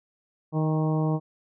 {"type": "harmonic tone with a mistuned harmonic", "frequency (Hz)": 156, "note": "D#3", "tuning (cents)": 5, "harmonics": [1, 2, 3, 4, 5, 6, 7], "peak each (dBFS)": [-23, -29, -33, -35, -37, -39, -40], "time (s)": [0.52, 1.2], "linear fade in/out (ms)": 50, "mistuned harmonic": 5, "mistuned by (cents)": 22, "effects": []}